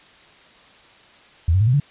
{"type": "tone with pitch steps", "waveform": "sine", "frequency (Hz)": [82.41, 94.66, 108.74, 124.91, 143.48], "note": ["E2", "F#2", "A2", "B2", "D3"], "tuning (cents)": [0, 40, -20, 20, -40], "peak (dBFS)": -13, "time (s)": [1.48, 1.8], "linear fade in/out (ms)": 5, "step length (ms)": 64, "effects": ["white hiss -49 dBFS RMS until 1.9 s", "resampled to 8000 Hz"]}